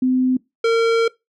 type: tone pair in turn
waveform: sine / square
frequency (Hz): 256 / 457.7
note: C4 / A#4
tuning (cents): -38 / -32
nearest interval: minor seventh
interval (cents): 1006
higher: second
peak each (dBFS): -14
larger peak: neither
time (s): 0.02-0.37 / 0.64-1.08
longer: second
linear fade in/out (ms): 5
effects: noise-tail reverb RT60 0.2 s tail -22 dB re dry + low-pass 4000 Hz 12 dB/octave